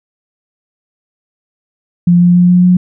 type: tone with pitch steps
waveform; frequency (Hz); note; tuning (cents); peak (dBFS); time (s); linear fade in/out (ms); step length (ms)
sine; 174.61 / 176.03 / 177.46 / 178.9 / 180.35; F3 / F3 / F3 / F3 / F#3; 0 / +14 / +28 / +42 / -44; -4; 2.07-2.77; 5; 140
effects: none